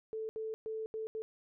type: tone bursts at uneven times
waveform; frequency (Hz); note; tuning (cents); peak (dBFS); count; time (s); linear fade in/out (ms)
sine; 440; A4; 0; -36; 5; 0.13-0.29 / 0.36-0.54 / 0.66-0.86 / 0.94-1.07 / 1.15-1.22; 0
effects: none